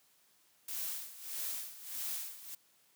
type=noise with tremolo; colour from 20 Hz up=blue; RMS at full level=-38 dBFS; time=0.68-2.55 s; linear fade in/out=5 ms; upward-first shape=sine; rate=1.6 Hz; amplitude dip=80%; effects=white hiss -69 dBFS RMS until 2.95 s + high-pass 100 Hz 12 dB/octave